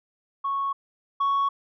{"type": "tone pair in turn", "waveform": "sine", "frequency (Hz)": [1105, 1112], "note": ["C#6", "C#6"], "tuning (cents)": [-6, 5], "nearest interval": "unison", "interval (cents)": 11, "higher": "second", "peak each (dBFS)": [-23, -18], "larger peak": "second", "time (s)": [[0.44, 0.73], [1.2, 1.49]], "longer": "neither", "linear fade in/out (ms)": 10, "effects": ["tanh soft clip ceiling -19 dBFS"]}